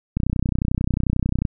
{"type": "click train", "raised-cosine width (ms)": 5, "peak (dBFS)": -8, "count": 41, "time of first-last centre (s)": [0.17, 1.452], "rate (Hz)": 31.2, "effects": []}